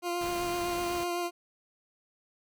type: tone with vibrato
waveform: 20% pulse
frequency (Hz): 349.2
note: F4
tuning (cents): 0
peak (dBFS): -25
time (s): 0.02-1.31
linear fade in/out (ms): 50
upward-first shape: triangle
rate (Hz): 7.9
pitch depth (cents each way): 20
type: noise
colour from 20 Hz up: pink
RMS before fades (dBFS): -42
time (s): 0.21-1.04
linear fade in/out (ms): 5
effects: none